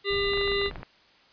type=harmonic tone; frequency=400 Hz; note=G4; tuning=35 cents sharp; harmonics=1 / 3 / 5 / 7 / 9 / 10; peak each=-26 / -36 / -31 / -34 / -35 / -34 dBFS; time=0.04-0.71 s; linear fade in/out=50 ms
type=noise; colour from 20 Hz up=brown; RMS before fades=-40 dBFS; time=0.1-0.83 s; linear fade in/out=10 ms
type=clicks; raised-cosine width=0.5 ms; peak=-23 dBFS; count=10; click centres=0.335 / 0.374 / 0.413 / 0.477 / 0.518 / 0.615 / 0.661 / 0.712 / 0.758 / 0.831 s
effects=white hiss -58 dBFS RMS until 1.32 s + resampled to 11025 Hz